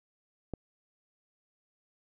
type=click; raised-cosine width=2 ms; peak=-22 dBFS; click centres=0.537 s; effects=none